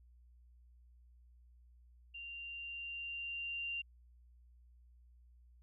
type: tone with level ramp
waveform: sine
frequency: 2778 Hz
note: F7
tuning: 10 cents flat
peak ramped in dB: -45 to -37 dBFS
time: 2.14-3.82 s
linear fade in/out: 10 ms
effects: added 60 Hz sine -60 dBFS peak until 5.62 s